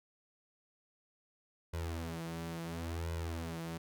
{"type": "tone with flanger", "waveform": "sawtooth", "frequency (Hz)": 83, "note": "E2", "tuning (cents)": 12, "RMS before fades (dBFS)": -40, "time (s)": [1.73, 3.78], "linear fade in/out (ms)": 10, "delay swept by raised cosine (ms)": [2, 6.9], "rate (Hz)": 0.72, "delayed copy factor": 1, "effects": []}